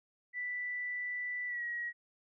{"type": "tone with pitch glide", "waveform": "sine", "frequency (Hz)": [1975.5, 1904.9], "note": ["B6", "A#6"], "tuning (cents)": [0, 37], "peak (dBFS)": -35, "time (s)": [0.33, 1.93], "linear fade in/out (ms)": 50, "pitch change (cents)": -63, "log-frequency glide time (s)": [1.47, 1.63], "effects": []}